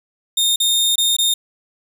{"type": "tone with dropouts", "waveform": "sawtooth", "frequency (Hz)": 3661, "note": "A#7", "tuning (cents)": -32, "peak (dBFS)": -11, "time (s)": [0.37, 1.34], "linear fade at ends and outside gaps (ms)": 5, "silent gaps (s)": [[0.56, 0.601], [0.957, 0.98], [1.166, 1.185]], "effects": []}